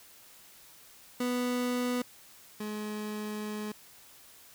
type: tone pair in turn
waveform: 30% pulse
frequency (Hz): 246.9 / 211.6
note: B3 / G#3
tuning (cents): 0 / +33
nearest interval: minor third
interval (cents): 267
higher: first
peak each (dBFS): -26 / -32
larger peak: first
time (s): 1.2-2.02 / 2.6-3.72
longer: second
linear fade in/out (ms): 5
effects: white hiss -55 dBFS RMS until 4.54 s